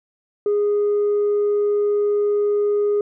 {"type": "tone", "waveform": "sine", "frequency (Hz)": 412.6, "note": "G#4", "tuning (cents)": -11, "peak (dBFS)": -14, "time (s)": [0.46, 3.01], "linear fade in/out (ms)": 2, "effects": ["tanh soft clip ceiling -14 dBFS"]}